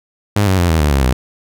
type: tone with pitch steps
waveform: sawtooth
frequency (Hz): 102.7 / 94.72 / 87.36 / 80.58 / 74.32 / 68.54 / 63.22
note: G#2 / F#2 / F2 / E2 / D2 / C#2 / B1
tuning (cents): -19 / +41 / +1 / -39 / +21 / -19 / +41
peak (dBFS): -7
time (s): 0.36-1.13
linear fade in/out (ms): 5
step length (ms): 110
effects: none